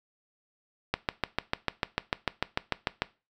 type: click train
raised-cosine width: 0.3 ms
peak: -9 dBFS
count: 15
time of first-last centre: 0.94-3.02 s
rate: 6.73 Hz
effects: noise-tail reverb RT60 0.3 s tail -19 dB re dry